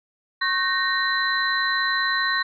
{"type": "tone cluster", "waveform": "sine", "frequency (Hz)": [1091, 1533, 1858, 4025], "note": ["C#6", "G6", "A#6", "B7"], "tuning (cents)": [-28, -39, -6, 32], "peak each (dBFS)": [-26, -28, -23, -27], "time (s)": [0.41, 2.43], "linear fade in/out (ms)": 10, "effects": []}